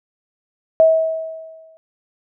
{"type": "tone with exponential decay", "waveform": "sine", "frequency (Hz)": 644, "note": "E5", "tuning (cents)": -41, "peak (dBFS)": -6, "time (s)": [0.8, 1.77], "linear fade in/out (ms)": 0, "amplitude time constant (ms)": 210, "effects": []}